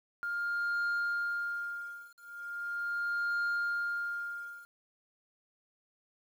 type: tone with tremolo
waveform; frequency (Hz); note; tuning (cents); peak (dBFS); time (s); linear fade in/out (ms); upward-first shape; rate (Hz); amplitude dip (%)
sine; 1406; F6; +11; -26; 0.23-4.65; 0; triangle; 0.39; 100
effects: tanh soft clip ceiling -28 dBFS + 10-bit